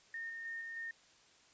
sine tone with tremolo, 1831 Hz, A#6, 32 cents flat, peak -40 dBFS, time 0.14-0.91 s, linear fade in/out 2 ms, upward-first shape square, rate 3.2 Hz, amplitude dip 25%, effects white hiss -65 dBFS RMS until 1.53 s + resampled to 16000 Hz

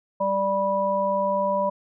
harmonic tone, 196 Hz, G3, in tune, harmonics 1 / 3 / 5, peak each -31 / -23 / -24 dBFS, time 0.2-1.7 s, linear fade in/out 10 ms, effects none

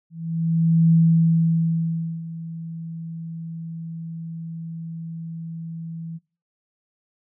sine tone with ADSR envelope, 164.5 Hz, E3, 3 cents flat, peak -12 dBFS, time 0.1-6.19 s, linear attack 820 ms, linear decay 1300 ms, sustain -18 dB, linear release 29 ms, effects noise-tail reverb RT60 0.4 s tail -24 dB re dry

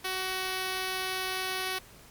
5% pulse tone, 374.7 Hz, F#4, 22 cents sharp, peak -19 dBFS, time 0.04-1.79 s, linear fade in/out 10 ms, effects pink hiss -53 dBFS RMS until 2.1 s + MP3 96 kbps

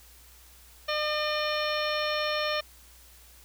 harmonic tone, 604 Hz, D5, 48 cents sharp, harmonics 1 / 2 / 3 / 4 / 5 / 6 / 7 / 9, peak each -30 / -33 / -35 / -36 / -37 / -38 / -38 / -40 dBFS, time 0.88-2.61 s, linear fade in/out 10 ms, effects added 60 Hz sine -55 dBFS peak until 3.44 s + white hiss -55 dBFS RMS until 3.44 s

